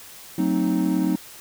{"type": "chord", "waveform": "triangle", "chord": "F# diminished seventh", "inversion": "none", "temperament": "equal with one note detuned", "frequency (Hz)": [185, 224.1, 261.6, 311.1], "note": ["F#3", "A3", "C4", "Eb4"], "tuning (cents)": [0, 32, 0, 0], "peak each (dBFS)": [-22, -26, -23, -21], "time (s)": [0.38, 1.16], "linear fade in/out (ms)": 5, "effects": ["white hiss -43 dBFS RMS until 1.4 s"]}